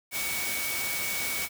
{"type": "tone in noise", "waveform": "sine", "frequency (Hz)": 2246, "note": "C#7", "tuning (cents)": 22, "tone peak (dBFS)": -33, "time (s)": [0.11, 1.49], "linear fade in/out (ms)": 50, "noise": "white", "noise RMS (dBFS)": -32, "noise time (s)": [0.11, 1.49], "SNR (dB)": -4, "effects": []}